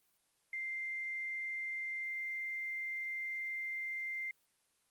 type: tone with quantisation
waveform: sine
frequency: 2093 Hz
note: C7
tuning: in tune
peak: -37 dBFS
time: 0.53-4.31 s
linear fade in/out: 2 ms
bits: 11
effects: white hiss -75 dBFS RMS until 4.9 s + Opus 24 kbps